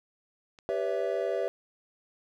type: click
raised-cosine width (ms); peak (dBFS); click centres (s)
0.2; -34; 0.588
type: chord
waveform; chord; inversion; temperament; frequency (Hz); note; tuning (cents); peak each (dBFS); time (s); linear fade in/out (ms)
triangle; C# half-diminished seventh; second; equal with one note detuned; 392 / 493.9 / 566.7 / 659.3; G4 / B4 / C#5 / E5; 0 / 0 / +38 / 0; -31; 0.69-1.48; 0
effects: none